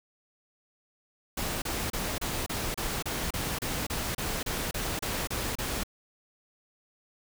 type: noise bursts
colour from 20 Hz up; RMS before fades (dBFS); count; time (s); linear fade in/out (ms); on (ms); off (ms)
pink; -32; 16; 1.37-5.835; 5; 250; 31
effects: none